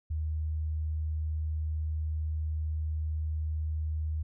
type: tone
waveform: sine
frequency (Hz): 77.78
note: D#2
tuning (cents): 0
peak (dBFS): -29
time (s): 0.1-4.23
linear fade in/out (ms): 10
effects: none